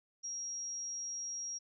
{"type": "tone", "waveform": "sine", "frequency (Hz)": 5640, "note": "F8", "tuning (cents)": 16, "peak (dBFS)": -38, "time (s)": [0.23, 1.59], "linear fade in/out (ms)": 20, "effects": []}